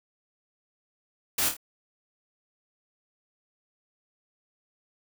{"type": "noise with echo", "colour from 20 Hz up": "white", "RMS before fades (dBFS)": -26, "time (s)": [1.38, 1.49], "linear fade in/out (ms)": 5, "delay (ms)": 26, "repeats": 3, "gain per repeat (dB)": -6, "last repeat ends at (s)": 1.568, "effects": []}